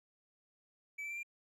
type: tone with pitch steps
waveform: triangle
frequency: 2300 / 2328 / 2356 / 2385 Hz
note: D7 / D7 / D7 / D7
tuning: -37 / -16 / +5 / +26 cents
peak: -38 dBFS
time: 0.98-1.232 s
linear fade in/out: 10 ms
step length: 63 ms
effects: none